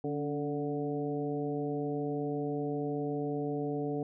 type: harmonic tone with a mistuned harmonic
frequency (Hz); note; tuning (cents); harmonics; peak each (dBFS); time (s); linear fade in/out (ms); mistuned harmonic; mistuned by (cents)
146.83; D3; 0; 1 / 2 / 3 / 4 / 5; -38 / -35 / -35 / -44 / -42; 0.04-4.03; 2; 2; -47
effects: none